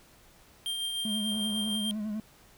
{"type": "tone with tremolo", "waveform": "square", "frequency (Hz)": 3183, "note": "G7", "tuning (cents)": 26, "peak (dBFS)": -30, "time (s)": [0.66, 1.91], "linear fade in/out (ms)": 0, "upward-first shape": "triangle", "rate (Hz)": 6.7, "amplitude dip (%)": 35}
{"type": "tone with vibrato", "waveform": "triangle", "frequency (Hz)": 212.6, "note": "G#3", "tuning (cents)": 41, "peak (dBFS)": -29, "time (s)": [1.05, 2.2], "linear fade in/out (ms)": 2, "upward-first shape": "sine", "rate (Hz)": 10, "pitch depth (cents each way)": 54}
{"type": "click train", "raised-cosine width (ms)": 1, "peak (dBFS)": -36, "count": 35, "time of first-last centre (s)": [1.32, 1.753], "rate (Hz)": 78.6}
{"effects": ["pink hiss -58 dBFS RMS until 2.57 s"]}